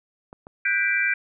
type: clicks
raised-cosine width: 1 ms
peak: -27 dBFS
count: 2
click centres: 0.329 / 0.469 s
type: chord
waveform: sine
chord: G major seventh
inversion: third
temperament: equal with one note detuned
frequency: 1480 / 1589.9 / 1975.5 / 2349 Hz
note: F#6 / G6 / B6 / D7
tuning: 0 / +24 / 0 / 0 cents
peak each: -29 / -24 / -27 / -23 dBFS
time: 0.65-1.14 s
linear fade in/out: 5 ms
effects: none